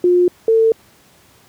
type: tone pair in turn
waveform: sine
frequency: 356.1 / 448.7 Hz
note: F4 / A4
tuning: +34 / +34 cents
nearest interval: major third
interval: 400 cents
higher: second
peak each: -9 dBFS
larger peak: neither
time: 0.04-0.28 / 0.48-0.72 s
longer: neither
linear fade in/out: 2 ms
effects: pink hiss -50 dBFS RMS until 1.48 s + high-pass 80 Hz 12 dB/octave